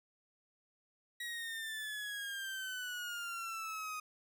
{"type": "exponential sweep", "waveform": "30% pulse", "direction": "down", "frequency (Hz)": [1915, 1244.5], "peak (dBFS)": -37, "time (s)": [1.2, 4], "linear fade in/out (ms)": 5, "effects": []}